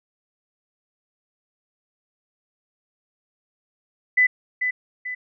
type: tone with echo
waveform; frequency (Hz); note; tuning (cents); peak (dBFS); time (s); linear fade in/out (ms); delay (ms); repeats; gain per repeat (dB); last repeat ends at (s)
sine; 2000; B6; +21; -13; 4.17-4.27; 10; 440; 2; -7; 5.15
effects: none

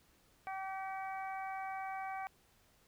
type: harmonic tone with a mistuned harmonic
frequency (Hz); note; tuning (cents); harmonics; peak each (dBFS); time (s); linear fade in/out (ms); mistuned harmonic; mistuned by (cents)
384.1; G4; -35; 2 / 3 / 4 / 5 / 6; -40 / -48 / -50 / -54 / -50; 0.47-2.27; 0; 6; -17
effects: pink hiss -69 dBFS RMS until 2.87 s

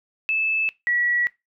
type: tone pair in turn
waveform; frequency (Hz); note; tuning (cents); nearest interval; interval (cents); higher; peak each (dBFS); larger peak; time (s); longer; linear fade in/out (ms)
sine; 2620 / 1932.7; E7 / B6; -11 / -38; perfect fourth; 527; first; -19; neither; 0.29-0.69 / 0.87-1.27; neither; 0
effects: noise-tail reverb RT60 0.2 s tail -19 dB re dry

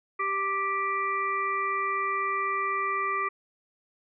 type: harmonic tone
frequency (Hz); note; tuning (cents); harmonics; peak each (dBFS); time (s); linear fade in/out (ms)
392; G4; 0; 1 / 3 / 5 / 6; -36 / -27 / -33 / -36; 0.19-3.29; 10
effects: none

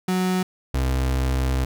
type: tone pair in turn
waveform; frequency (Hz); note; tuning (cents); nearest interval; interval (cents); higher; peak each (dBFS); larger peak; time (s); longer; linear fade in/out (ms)
35% pulse; 184.4 / 65.07; F#3 / C2; -6 / -9; octave + tritone; 1803; first; -18; neither; 0.08-0.43 / 0.74-1.65; second; 5
effects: none

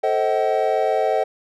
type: chord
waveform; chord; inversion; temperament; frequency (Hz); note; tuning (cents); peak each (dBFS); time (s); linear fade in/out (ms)
triangle; A diminished seventh; none; just; 440 / 528 / 633.6 / 760.3; A4 / C5 / Eb5 / Gb5; 0 / +16 / +31 / +47; -21 / -22 / -20 / -20; 0.03-1.24; 10
effects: none

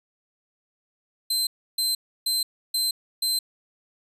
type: tone bursts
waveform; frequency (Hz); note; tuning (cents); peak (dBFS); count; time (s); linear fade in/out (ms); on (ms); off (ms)
sawtooth; 4100; C8; -36; -19; 5; 1.3-3.39; 5; 170; 310
effects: resampled to 32000 Hz

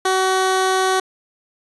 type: tone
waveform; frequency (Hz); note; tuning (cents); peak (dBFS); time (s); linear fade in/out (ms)
15% pulse; 376.8; F#4; +32; -9; 0.05-1; 5
effects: resampled to 24000 Hz

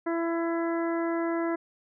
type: harmonic tone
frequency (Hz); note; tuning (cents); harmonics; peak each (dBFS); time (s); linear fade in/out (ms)
334.4; E4; +25; 1 / 2 / 3 / 4 / 5 / 6; -27 / -33 / -37 / -39 / -41 / -43; 0.06-1.56; 10
effects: none

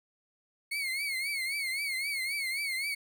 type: tone with vibrato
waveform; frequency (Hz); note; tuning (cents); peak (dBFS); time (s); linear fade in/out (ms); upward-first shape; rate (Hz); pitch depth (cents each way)
35% pulse; 2184; C#7; -26; -29; 0.71-2.95; 10; triangle; 3.8; 120
effects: none

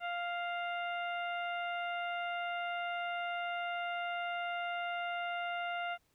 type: harmonic tone with a mistuned harmonic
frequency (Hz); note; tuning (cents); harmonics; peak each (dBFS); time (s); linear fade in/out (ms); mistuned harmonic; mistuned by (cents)
698.5; F5; 0; 1 / 2 / 3 / 4 / 5; -37 / -40 / -44 / -46 / -57; 0-5.98; 50; 5; +50
effects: pink hiss -74 dBFS RMS until 6.14 s

